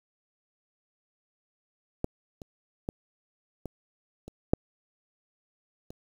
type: clicks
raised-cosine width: 2 ms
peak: -14 / -29 / -18 / -22 / -29 / -7 / -29 dBFS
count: 7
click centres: 2.044 / 2.418 / 2.889 / 3.657 / 4.28 / 4.535 / 5.905 s
effects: 8-bit